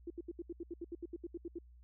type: tone bursts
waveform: sine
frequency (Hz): 341.3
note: F4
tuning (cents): -40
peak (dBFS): -39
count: 15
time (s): 0.07-1.587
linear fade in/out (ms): 5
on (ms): 33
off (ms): 73
effects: added 60 Hz sine -56 dBFS peak until 1.83 s